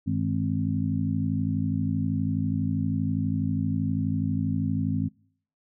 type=harmonic tone with a mistuned harmonic; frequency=52.4 Hz; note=G#1; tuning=16 cents sharp; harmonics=2 / 3 / 4 / 5; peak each=-29 / -29 / -29 / -29 dBFS; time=0.06-5.09 s; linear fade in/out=20 ms; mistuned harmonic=2; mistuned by=-110 cents; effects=noise-tail reverb RT60 0.6 s tail -25 dB re dry